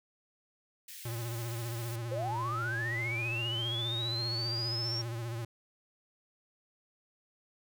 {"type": "high-pass noise", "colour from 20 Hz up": "white", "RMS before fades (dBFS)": -47, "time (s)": [0.88, 1.96], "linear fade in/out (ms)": 5, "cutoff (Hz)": 1700, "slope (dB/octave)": 48}
{"type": "tone with vibrato", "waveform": "square", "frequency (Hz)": 116.54, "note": "A#2", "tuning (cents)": 0, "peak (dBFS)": -36, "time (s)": [1.05, 5.45], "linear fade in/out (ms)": 5, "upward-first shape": "sine", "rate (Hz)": 15, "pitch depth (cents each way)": 63}
{"type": "linear sweep", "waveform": "sine", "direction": "up", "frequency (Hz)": [492.9, 5588], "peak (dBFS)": -33, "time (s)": [2.11, 5.02], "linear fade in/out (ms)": 10}
{"effects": []}